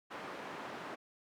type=band-pass noise; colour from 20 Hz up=white; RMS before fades=-45 dBFS; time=0.1-0.96 s; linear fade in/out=20 ms; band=210 to 1300 Hz; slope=12 dB/octave; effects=none